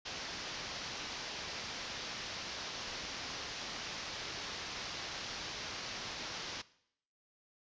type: low-pass noise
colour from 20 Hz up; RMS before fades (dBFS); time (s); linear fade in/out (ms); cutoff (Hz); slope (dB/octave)
white; -43; 0.05-6.62; 10; 5900; 48
effects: noise-tail reverb RT60 0.7 s tail -19 dB re dry + resampled to 16000 Hz